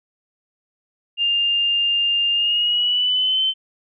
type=tone with pitch glide; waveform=sine; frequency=2805 to 3077 Hz; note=F7 to G7; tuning=+7 to -33 cents; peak=-16 dBFS; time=1.17-3.54 s; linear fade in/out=50 ms; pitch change=+160 cents; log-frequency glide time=2.32-3.43 s; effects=none